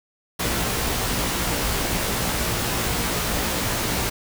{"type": "noise with comb filter", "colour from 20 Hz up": "pink", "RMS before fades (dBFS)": -24, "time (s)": [0.39, 4.1], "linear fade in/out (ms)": 10, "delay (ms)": 17, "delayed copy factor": 0.55, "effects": []}